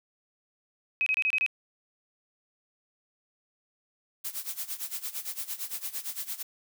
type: tone bursts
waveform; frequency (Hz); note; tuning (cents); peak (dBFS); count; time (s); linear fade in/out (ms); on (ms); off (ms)
sine; 2536; D#7; +32; -23; 6; 1.01-1.463; 0; 53; 27
type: noise with tremolo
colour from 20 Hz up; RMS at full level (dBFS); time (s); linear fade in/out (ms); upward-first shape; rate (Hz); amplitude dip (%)
blue; -33; 4.24-6.43; 10; sine; 8.8; 85
effects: none